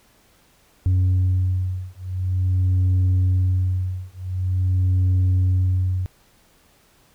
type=beating tone pair; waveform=sine; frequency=92 / 92.46 Hz; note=F#2 / F#2; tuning=-9 / -1 cents; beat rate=0.46 Hz; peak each=-18 dBFS; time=0.86-6.06 s; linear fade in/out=0 ms; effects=tanh soft clip ceiling -14 dBFS + pink hiss -57 dBFS RMS until 7.14 s